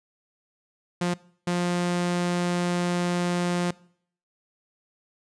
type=tone bursts at uneven times; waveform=sawtooth; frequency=176.1 Hz; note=F3; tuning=15 cents sharp; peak=-19 dBFS; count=2; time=1.01-1.14 / 1.47-3.71 s; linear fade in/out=5 ms; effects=noise-tail reverb RT60 0.6 s tail -22 dB re dry + resampled to 22050 Hz